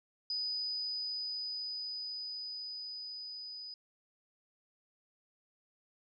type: tone with level ramp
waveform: sine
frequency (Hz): 4978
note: D#8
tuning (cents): 0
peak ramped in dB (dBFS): -33 to -43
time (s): 0.3-3.74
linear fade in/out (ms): 2
effects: none